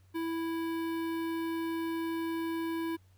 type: tone with notch filter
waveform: square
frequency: 329.6 Hz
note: E4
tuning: in tune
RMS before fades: -34 dBFS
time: 0.14-2.97 s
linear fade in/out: 20 ms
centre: 6600 Hz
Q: 0.55
effects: added 93 Hz sine -59 dBFS peak until 3.17 s + pink hiss -71 dBFS RMS until 3.17 s